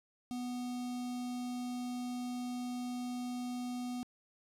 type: tone with notch filter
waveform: square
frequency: 246.9 Hz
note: B3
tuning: in tune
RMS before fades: -39 dBFS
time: 0.31-4.03 s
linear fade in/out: 0 ms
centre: 1700 Hz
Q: 0.84
effects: low-pass 11000 Hz 12 dB/octave + 11-bit